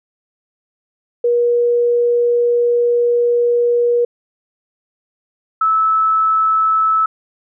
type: tone pair in turn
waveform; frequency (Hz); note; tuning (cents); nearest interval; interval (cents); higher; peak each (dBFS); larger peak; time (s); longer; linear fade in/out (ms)
sine; 478.7 / 1305.6; A#4 / E6; +46 / -17; octave + perfect fourth; 1737; second; -11; neither; 1.24-4.05 / 5.61-7.06; first; 5
effects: none